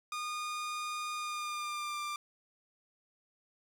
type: tone with pitch glide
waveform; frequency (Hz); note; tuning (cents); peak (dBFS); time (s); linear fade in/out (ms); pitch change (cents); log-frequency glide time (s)
sawtooth; 1222 to 1187.2; D#6 to D6; -32 to +18; -32; 0.12-2.16; 2; -50; 1.15-2
effects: low-pass 10000 Hz 12 dB/octave + 10-bit